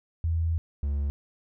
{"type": "tone pair in turn", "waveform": ["sine", "triangle"], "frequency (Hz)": [82.41, 71.18], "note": ["E2", "C#2"], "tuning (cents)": [0, 46], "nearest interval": "minor third", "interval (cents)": 254, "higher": "first", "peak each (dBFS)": -23, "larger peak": "neither", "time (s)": [[0.24, 0.58], [0.83, 1.1]], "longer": "first", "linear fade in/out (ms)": 0, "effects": []}